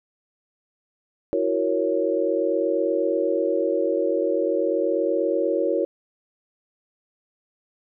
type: chord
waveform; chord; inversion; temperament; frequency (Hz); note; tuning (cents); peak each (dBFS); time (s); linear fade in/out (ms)
sine; F# dominant seventh; third; equal; 329.6 / 370 / 466.2 / 554.4; E4 / F#4 / A#4 / C#5; 0 / 0 / 0 / 0; -26 / -26 / -25 / -24; 1.33-5.85; 0
effects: none